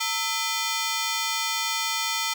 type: ring-modulated tone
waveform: 10% pulse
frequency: 1107 Hz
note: C#6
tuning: 3 cents flat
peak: -13 dBFS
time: 0-2.34 s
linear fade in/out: 10 ms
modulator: 201 Hz
effects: none